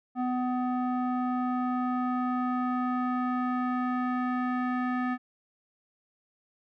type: tone with low-pass filter sweep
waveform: square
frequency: 250.5 Hz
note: B3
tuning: 25 cents sharp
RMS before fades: -29 dBFS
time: 0.15-5.18 s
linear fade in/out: 50 ms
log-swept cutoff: 1000 to 1600 Hz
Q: 2.8
effects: none